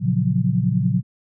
sine chord, Gb major seventh, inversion first, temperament equal, 116.54 / 138.59 / 174.61 / 185 Hz, Bb2 / Db3 / F3 / Gb3, 0 / 0 / 0 / 0 cents, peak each -22 dBFS, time 0-1.03 s, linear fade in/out 50 ms, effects none

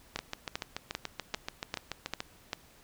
two click trains, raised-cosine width 0.2 ms, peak -15 / -17 dBFS, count 7 / 15, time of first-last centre 0.16-2.532 / 0.19-2.204 s, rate 2.53 / 6.95 Hz, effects pink hiss -59 dBFS RMS until 2.83 s

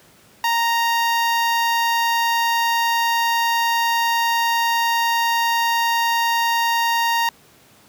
sawtooth tone with notch filter, 930 Hz, A#5, 4 cents flat, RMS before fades -19 dBFS, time 0.44-7.29 s, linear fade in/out 2 ms, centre 8700 Hz, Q 1.6, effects pink hiss -51 dBFS RMS until 7.88 s + high-pass 100 Hz 12 dB/octave

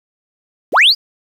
sine linear sweep, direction up, 146.83 to 5040 Hz, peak -4 dBFS, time 0.72-0.95 s, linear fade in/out 50 ms, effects tanh soft clip ceiling -4 dBFS + 7-bit

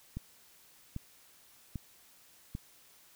click train, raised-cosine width 5 ms, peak -25 dBFS, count 4, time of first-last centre 0.17-2.551 s, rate 1.26 Hz, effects white hiss -61 dBFS RMS until 3.15 s

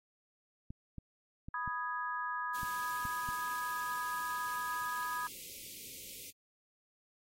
clicks, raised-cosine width 5 ms, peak -32 dBFS, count 7, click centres 0.705 / 0.983 / 1.485 / 1.677 / 2.632 / 3.053 / 3.289 s
sine chord, G# minor, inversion first, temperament equal, 987.8 / 1244.5 / 1661.2 Hz, B5 / D#6 / G#6, 0 / 0 / 0 cents, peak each -39 / -39 / -40 dBFS, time 1.54-5.27 s, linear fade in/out 2 ms
white band-stop noise, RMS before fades -48 dBFS, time 2.54-6.31 s, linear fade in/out 10 ms, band 560 to 2100 Hz, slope 96 dB/octave
effects AAC 48 kbps

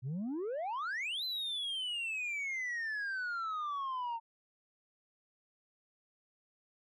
sine exponential two-way sweep, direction up then down, 118.8 to 4091 to 904 Hz, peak -32 dBFS, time 0.02-4.2 s, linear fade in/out 50 ms, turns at 1.24 s, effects tanh soft clip ceiling -34 dBFS

